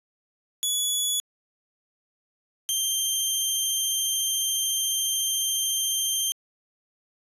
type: tone pair in turn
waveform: 15% pulse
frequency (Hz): 3400 / 3157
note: G#7 / G7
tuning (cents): +40 / +12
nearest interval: minor second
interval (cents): 128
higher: first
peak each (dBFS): -16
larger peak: neither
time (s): 0.63-1.2 / 2.69-6.32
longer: second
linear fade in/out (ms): 0
effects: resampled to 32000 Hz